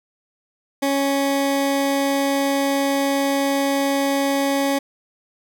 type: tone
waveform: 20% pulse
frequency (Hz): 277.2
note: C#4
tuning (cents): 0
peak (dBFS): -13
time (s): 0.82-4.79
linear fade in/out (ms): 10
effects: none